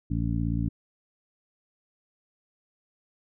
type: harmonic tone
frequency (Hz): 57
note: A#1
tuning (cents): -38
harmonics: 1 / 2 / 3 / 4 / 5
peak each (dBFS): -30 / -29 / -31 / -34 / -33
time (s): 0.1-0.69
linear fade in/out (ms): 10
effects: none